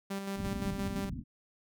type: tone with tremolo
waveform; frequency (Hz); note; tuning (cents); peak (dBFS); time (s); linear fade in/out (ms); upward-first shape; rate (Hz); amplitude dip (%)
sawtooth; 196.6; G3; +5; -30; 0.1-1.1; 10; square; 5.8; 40
type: low-pass noise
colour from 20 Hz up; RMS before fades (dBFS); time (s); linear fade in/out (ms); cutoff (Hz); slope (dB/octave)
white; -38; 0.35-1.24; 50; 280; 96
effects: none